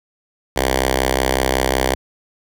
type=tone with notch filter; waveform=5% pulse; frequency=65.41 Hz; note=C2; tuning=in tune; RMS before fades=-18 dBFS; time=0.56-1.95 s; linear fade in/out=5 ms; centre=170 Hz; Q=0.63; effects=none